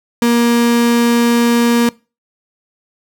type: tone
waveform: 35% pulse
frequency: 236.2 Hz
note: A#3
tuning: 23 cents sharp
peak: -8 dBFS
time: 0.22-1.89 s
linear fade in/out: 2 ms
effects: noise-tail reverb RT60 0.3 s tail -23 dB re dry